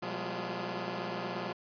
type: tone cluster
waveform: 10% pulse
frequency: 122.1 / 179.1 / 197.7 / 208.1 / 341.9 Hz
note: B2 / F3 / G3 / G#3 / F4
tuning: -19 / +44 / +15 / +4 / -37 cents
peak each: -35 / -30 / -35 / -34 / -35 dBFS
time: 0.02-1.53 s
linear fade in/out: 10 ms
effects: resampled to 11025 Hz